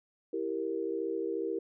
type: chord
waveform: sine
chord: E diminished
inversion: none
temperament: equal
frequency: 329.6 / 392 / 466.2 Hz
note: E4 / G4 / Bb4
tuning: 0 / 0 / 0 cents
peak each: -36 / -35 / -35 dBFS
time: 0.33-1.59 s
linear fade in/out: 5 ms
effects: none